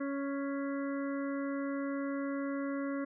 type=harmonic tone with a mistuned harmonic; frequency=277.9 Hz; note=C#4; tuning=4 cents sharp; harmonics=1 / 2 / 4 / 5 / 6 / 7; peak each=-34 / -40 / -46 / -48 / -50 / -51 dBFS; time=0-3.05 s; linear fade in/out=10 ms; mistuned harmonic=7; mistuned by=+33 cents; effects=none